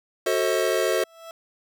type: chord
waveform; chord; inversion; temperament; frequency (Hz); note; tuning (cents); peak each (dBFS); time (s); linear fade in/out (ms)
square; F# diminished seventh; none; just; 370 / 444 / 532.8 / 639.4; F#4 / A4 / C5 / Eb5; 0 / +16 / +31 / +47; -27; 0.26-1.04; 5
type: tone with exponential growth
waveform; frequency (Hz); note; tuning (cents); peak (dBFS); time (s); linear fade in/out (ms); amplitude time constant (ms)
30% pulse; 659.3; E5; 0; -33; 0.8-1.31; 1; 110
effects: none